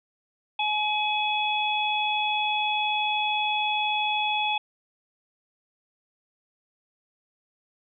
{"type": "harmonic tone", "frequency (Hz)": 847, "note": "G#5", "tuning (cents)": 34, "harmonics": [1, 3, 4], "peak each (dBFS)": [-26, -28, -29], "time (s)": [0.59, 4.58], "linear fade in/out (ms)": 5, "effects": []}